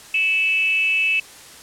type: tone with frequency modulation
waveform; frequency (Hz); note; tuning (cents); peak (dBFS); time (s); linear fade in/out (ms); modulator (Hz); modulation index
sine; 2620; E7; -11; -16; 0.14-1.2; 5; 359; 0.42
effects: white hiss -42 dBFS RMS until 1.62 s + low-pass 10000 Hz 12 dB/octave